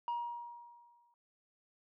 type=tone with exponential decay; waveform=sine; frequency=950 Hz; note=A#5; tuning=33 cents sharp; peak=-30 dBFS; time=0.08-1.14 s; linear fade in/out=1 ms; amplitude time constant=230 ms; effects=tanh soft clip ceiling -32 dBFS